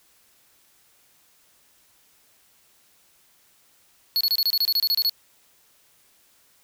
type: tone bursts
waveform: square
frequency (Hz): 4370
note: C#8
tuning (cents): -26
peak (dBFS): -19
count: 13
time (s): 4.16-5.095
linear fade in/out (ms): 0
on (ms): 47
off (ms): 27
effects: white hiss -60 dBFS RMS until 6.63 s